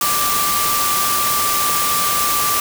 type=tone in noise; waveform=sine; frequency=1174.7 Hz; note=D6; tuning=in tune; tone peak=-19 dBFS; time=0.01-2.6 s; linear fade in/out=2 ms; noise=white; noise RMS=-19 dBFS; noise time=0.01-2.6 s; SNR=-3 dB; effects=none